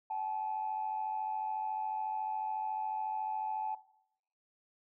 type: tone pair together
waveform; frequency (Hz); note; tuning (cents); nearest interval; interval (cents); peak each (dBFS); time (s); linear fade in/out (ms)
sine; 768 / 862; G5 / A5; -36 / -36; major second; 200; -38 / -35; 0.1-3.75; 5
effects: noise-tail reverb RT60 0.7 s tail -17 dB re dry + tanh soft clip ceiling -27 dBFS